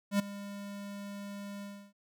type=tone with ADSR envelope; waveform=square; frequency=201.4 Hz; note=G3; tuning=47 cents sharp; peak=-24 dBFS; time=0.11-1.93 s; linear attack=84 ms; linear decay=9 ms; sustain=-17 dB; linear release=310 ms; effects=none